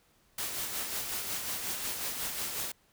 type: noise with tremolo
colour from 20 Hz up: white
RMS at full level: -34 dBFS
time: 0.38-2.72 s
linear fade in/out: 5 ms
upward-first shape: sine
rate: 5.5 Hz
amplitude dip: 40%
effects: pink hiss -67 dBFS RMS until 2.92 s